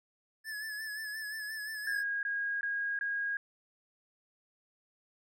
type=tone with vibrato; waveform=square; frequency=1726 Hz; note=A6; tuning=34 cents flat; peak=-38 dBFS; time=0.44-2.04 s; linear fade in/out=50 ms; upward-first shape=sine; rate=5.7 Hz; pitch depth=47 cents each way
type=tone bursts; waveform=sine; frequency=1636 Hz; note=G#6; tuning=26 cents flat; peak=-31 dBFS; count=4; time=1.87-3.37 s; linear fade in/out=2 ms; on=360 ms; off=20 ms
effects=none